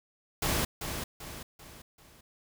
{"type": "noise with echo", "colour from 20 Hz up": "pink", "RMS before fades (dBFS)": -29, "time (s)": [0.42, 0.65], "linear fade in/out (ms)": 5, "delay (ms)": 390, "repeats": 4, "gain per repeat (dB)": -7, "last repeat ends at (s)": 2.21, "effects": []}